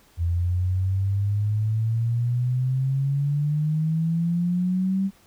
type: exponential sweep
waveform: sine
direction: up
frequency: 83.9 to 196 Hz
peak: -20 dBFS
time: 0.17-5.11 s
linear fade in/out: 50 ms
effects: pink hiss -57 dBFS RMS until 5.26 s